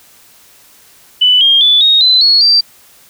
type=tone with pitch steps; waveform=sine; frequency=2987 / 3220 / 3471 / 3742 / 4033 / 4348 / 4687 Hz; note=F#7 / G7 / A7 / A#7 / B7 / C#8 / D8; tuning=+16 / +46 / -24 / +6 / +36 / -34 / -4 cents; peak=-5 dBFS; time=1.21-2.61 s; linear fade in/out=10 ms; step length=200 ms; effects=white hiss -44 dBFS RMS until 3.09 s